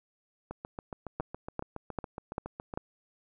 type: two click trains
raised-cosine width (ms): 1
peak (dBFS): -18 / -24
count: 5 / 17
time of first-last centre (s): 1.2-2.775 / 0.51-2.738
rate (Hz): 2.54 / 7.18
effects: none